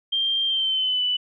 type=tone with pitch glide; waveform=sine; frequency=3177 to 2981 Hz; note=G7 to F#7; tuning=+23 to +12 cents; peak=-20 dBFS; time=0.12-1.17 s; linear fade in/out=10 ms; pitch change=-111 cents; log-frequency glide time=0.46-1.03 s; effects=none